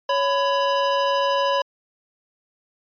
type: tone pair together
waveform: square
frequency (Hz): 557 / 1000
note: C#5 / B5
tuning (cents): +8 / +21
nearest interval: minor seventh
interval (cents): 1013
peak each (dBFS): -22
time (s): 0.09-1.62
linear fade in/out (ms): 5
effects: resampled to 11025 Hz